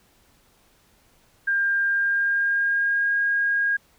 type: tone with pitch glide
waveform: sine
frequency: 1600 to 1629.8 Hz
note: G6 to G#6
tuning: +35 to -33 cents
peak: -19 dBFS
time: 1.47-3.77 s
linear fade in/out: 10 ms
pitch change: +32 cents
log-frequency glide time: 1.87-3.16 s
effects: pink hiss -60 dBFS RMS until 3.98 s